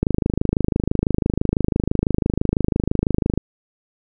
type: click train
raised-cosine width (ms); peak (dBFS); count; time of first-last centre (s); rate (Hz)
3; -4; 88; 0.03-3.376; 26
effects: none